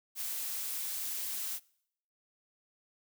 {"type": "noise", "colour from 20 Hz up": "blue", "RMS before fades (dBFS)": -37, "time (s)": [0.15, 1.6], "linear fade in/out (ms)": 50, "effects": ["noise-tail reverb RT60 0.7 s tail -24 dB re dry"]}